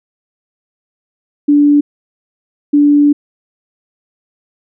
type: tone bursts at uneven times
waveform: sine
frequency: 290.9 Hz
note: D4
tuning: 16 cents flat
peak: -5 dBFS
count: 2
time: 1.48-1.81 / 2.73-3.13 s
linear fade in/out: 10 ms
effects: none